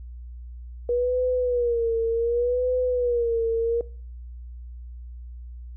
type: tone with vibrato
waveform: sine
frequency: 479.5 Hz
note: A#4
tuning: 49 cents sharp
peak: -20 dBFS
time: 0.89-3.81 s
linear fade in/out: 2 ms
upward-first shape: sine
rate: 0.67 Hz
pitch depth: 88 cents each way
effects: noise-tail reverb RT60 0.4 s tail -21 dB re dry + added 60 Hz sine -36 dBFS peak until 5.76 s